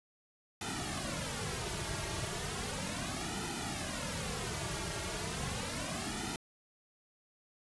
pink noise with flanger, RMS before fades -38 dBFS, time 0.61-6.36 s, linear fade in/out 2 ms, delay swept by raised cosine 1.8 to 4 ms, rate 0.35 Hz, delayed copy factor -0.85, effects resampled to 24000 Hz

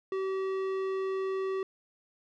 square tone with low-pass filter, 382.8 Hz, G4, 41 cents flat, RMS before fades -32 dBFS, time 0.12-1.63 s, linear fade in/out 2 ms, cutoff 2200 Hz, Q 0.5, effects none

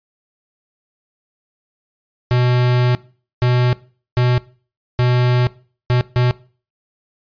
square tone bursts at uneven times, 123.8 Hz, B2, 5 cents sharp, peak -13 dBFS, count 6, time 2.31-2.95 / 3.42-3.73 / 4.17-4.38 / 4.99-5.47 / 5.9-6.01 / 6.16-6.31 s, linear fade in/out 0 ms, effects noise-tail reverb RT60 0.4 s tail -20 dB re dry + resampled to 11025 Hz

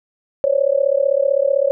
sine tone with amplitude modulation, 554.4 Hz, C#5, in tune, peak -9 dBFS, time 0.44-1.71 s, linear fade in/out 0 ms, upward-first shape sine, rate 35.7 Hz, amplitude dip 95%, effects none

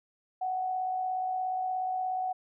sine tone with amplitude modulation, 744 Hz, F#5, 9 cents sharp, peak -27 dBFS, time 0.41-2.33 s, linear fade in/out 10 ms, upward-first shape sine, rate 56.9 Hz, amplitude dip 35%, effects none

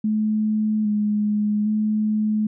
sine tone with pitch steps, 214.9 / 209.5 / 214 Hz, A3 / G#3 / A3, -41 / +15 / -48 cents, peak -18 dBFS, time 0.04-2.47 s, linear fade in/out 5 ms, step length 810 ms, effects none

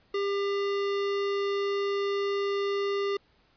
square tone, 399.9 Hz, G4, 35 cents sharp, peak -27 dBFS, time 0.14-3.17 s, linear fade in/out 5 ms, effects pink hiss -65 dBFS RMS until 3.56 s + resampled to 11025 Hz

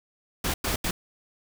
pink noise bursts at uneven times, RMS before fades -27 dBFS, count 3, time 0.44-0.54 / 0.64-0.76 / 0.84-0.91 s, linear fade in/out 5 ms, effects none

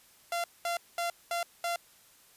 sawtooth tone bursts, 688 Hz, F5, 26 cents flat, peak -26 dBFS, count 5, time 0.32-1.76 s, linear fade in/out 2 ms, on 120 ms, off 210 ms, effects white hiss -60 dBFS RMS until 2.36 s + resampled to 32000 Hz

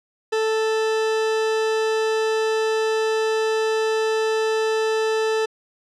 40% pulse tone, 440 Hz, A4, in tune, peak -18 dBFS, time 0.32-5.46 s, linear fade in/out 10 ms, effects low-pass 6000 Hz 12 dB/octave

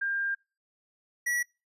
sine / square tone pair in turn, 1600 / 1935.2 Hz, G6 / B6, +35 / -36 cents, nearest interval minor third, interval 329 cents, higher second, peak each -27 dBFS, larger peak neither, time 0.01-0.35 / 1.26-1.43 s, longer first, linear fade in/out 10 ms, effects noise-tail reverb RT60 0.3 s tail -26 dB re dry + resampled to 32000 Hz

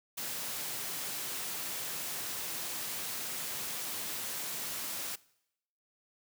white high-pass noise, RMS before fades -38 dBFS, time 0.17-5.16 s, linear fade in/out 10 ms, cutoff 100 Hz, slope 24 dB/octave, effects noise-tail reverb RT60 0.8 s tail -22 dB re dry

